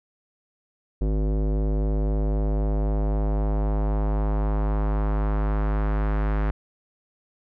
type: tone with low-pass filter sweep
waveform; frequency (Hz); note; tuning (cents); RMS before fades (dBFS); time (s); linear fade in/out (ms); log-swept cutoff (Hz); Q
square; 51.91; G#1; 0; -23; 1.01-6.51; 5; 420 to 1600; 1.4
effects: none